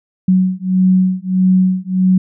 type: beating tone pair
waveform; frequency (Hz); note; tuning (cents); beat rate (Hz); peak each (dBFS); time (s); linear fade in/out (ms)
sine; 185 / 186.6; F#3 / F#3; 0 / +15; 1.6; -13; 0.28-2.18; 5
effects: none